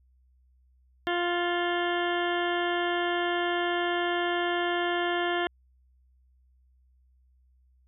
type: harmonic tone with a mistuned harmonic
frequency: 349.2 Hz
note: F4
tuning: in tune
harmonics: 1 / 2 / 3 / 4 / 5 / 6 / 8 / 9 / 10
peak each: -29 / -31 / -36 / -36 / -33 / -40 / -41 / -38 / -45 dBFS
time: 1.07-5.47 s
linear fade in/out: 0 ms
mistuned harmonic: 6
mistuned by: +32 cents
effects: added 63 Hz sine -60 dBFS peak until 7.87 s